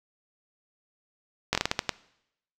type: slowing click train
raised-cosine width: 0.2 ms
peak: -6 dBFS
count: 8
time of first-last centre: 1.53-1.893 s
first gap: 20 ms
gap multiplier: 1.31
effects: noise-tail reverb RT60 0.8 s tail -20 dB re dry